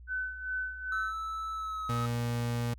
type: tone with tremolo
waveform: sine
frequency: 1512 Hz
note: F#6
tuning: 37 cents sharp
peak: -30 dBFS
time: 0.07-1.14 s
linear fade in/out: 50 ms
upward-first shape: sine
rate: 2.5 Hz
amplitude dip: 70%
type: tone with pitch glide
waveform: triangle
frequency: 1311 to 1274.4 Hz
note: E6 to D#6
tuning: -10 to +41 cents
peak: -32 dBFS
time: 0.92-2.06 s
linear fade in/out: 2 ms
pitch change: -49 cents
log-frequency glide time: 1.53-1.91 s
type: tone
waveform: 35% pulse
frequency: 119 Hz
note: A#2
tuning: 36 cents sharp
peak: -28 dBFS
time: 1.89-2.74 s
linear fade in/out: 5 ms
effects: added 60 Hz sine -47 dBFS peak until 2.78 s